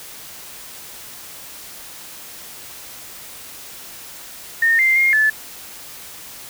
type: tone with pitch steps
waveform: sine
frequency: 1831 / 2091 / 2129 / 1737 Hz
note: A#6 / C7 / C7 / A6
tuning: -32 / -2 / +30 / -23 cents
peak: -12 dBFS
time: 4.62-5.3 s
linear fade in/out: 5 ms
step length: 170 ms
effects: white hiss -37 dBFS RMS until 6.49 s